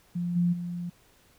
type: tone with level steps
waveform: sine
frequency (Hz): 174.61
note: F3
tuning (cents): 0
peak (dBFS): -27 / -21 / -31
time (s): 0.15-0.9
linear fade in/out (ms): 10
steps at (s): 0.35 / 0.52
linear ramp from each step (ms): 20
effects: pink hiss -61 dBFS RMS until 1.38 s